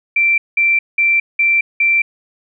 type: tone bursts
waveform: sine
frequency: 2349 Hz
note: D7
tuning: in tune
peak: -10 dBFS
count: 5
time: 0.16-2.02 s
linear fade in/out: 5 ms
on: 220 ms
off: 190 ms
effects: none